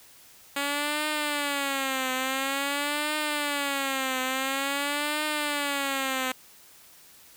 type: tone with vibrato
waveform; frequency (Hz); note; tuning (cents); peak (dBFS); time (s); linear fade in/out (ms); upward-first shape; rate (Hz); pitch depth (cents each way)
5% pulse; 280; C#4; +18; -15; 0.56-6.32; 5; triangle; 0.48; 150
effects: white hiss -53 dBFS RMS until 7.36 s